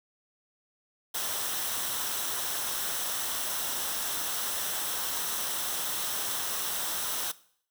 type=noise with comb filter; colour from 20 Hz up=white; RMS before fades=-32 dBFS; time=1.14-7.32 s; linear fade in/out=10 ms; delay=0.43 ms; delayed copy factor=-0.5; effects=noise-tail reverb RT60 0.6 s tail -19 dB re dry